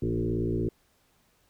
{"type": "tone with frequency modulation", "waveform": "sine", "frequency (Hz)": 233.1, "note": "A#3", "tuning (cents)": 0, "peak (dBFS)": -25, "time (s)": [0.02, 0.69], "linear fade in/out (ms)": 5, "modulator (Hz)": 57.2, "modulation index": 3.1, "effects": ["pink hiss -67 dBFS RMS until 1.49 s"]}